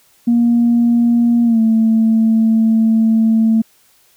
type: tone with pitch glide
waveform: sine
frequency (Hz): 236.2 to 223.3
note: A#3 to A3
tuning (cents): +23 to +26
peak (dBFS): -8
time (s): 0.27-3.62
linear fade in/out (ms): 10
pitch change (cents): -97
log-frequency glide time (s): 1.44-1.6
effects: tanh soft clip ceiling -5 dBFS + white hiss -53 dBFS RMS until 4.16 s